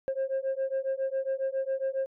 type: beating tone pair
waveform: sine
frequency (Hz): 531 / 538.3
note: C5 / C5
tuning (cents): +25 / +49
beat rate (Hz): 7.3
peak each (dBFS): -29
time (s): 0.08-2.06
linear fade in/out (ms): 0
effects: tanh soft clip ceiling -24 dBFS